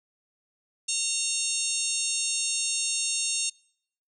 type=harmonic tone with a mistuned harmonic; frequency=920 Hz; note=A#5; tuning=23 cents flat; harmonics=3 / 4 / 5 / 6 / 7 / 8 / 9 / 10; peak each=-35 / -36 / -36 / -36 / -31 / -35 / -32 / -35 dBFS; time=0.88-3.5 s; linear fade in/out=10 ms; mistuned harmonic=5; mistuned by=-81 cents; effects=noise-tail reverb RT60 0.7 s tail -26 dB re dry